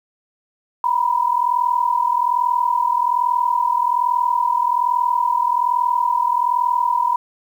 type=tone pair together; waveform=sine; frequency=954 / 995.2 Hz; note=A#5 / B5; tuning=+40 / +13 cents; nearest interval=minor second; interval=73 cents; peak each=-18 dBFS; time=0.84-7.16 s; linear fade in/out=2 ms; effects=8-bit